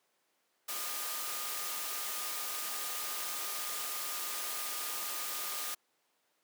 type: tone in noise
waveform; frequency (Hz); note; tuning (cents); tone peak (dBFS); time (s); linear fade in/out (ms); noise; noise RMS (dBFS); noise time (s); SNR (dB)
sine; 1221; D#6; -33; -47; 0.68-5.75; 10; white; -38; 0.68-5.75; -12
effects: pink hiss -75 dBFS RMS until 6.43 s + high-pass 400 Hz 12 dB/octave